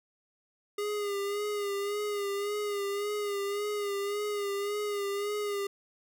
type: tone with vibrato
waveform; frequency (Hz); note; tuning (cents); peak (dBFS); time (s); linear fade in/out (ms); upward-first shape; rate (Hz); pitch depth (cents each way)
square; 408.3; G#4; -29; -31; 0.78-5.67; 5; sine; 1.8; 41
effects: none